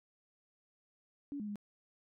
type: tone with pitch steps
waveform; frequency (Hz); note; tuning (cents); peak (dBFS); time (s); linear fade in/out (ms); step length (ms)
sine; 284.7 / 209.6 / 205.6; C#4 / G#3 / G#3; +46 / +16 / -17; -38; 1.32-1.557; 0; 79
effects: none